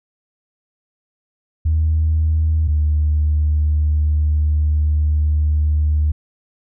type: tone pair in turn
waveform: sine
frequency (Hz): 78.8 / 75.63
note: D#2 / D#2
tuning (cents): +23 / -49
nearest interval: minor second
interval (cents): 72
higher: first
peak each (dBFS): -12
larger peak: neither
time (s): 1.65-2.68 / 2.68-6.12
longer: second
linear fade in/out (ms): 10
effects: tanh soft clip ceiling -9 dBFS